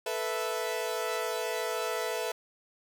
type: chord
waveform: sawtooth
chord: A suspended second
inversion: none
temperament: equal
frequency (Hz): 440 / 493.9 / 659.3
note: A4 / B4 / E5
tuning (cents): 0 / 0 / 0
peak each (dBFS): -31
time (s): 0.06-2.32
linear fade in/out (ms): 5
effects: none